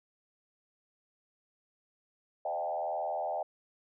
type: tone with frequency modulation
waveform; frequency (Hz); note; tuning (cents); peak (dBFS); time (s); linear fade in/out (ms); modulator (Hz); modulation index
sine; 698.5; F5; 0; -31; 2.45-3.43; 5; 81.4; 1.6
effects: none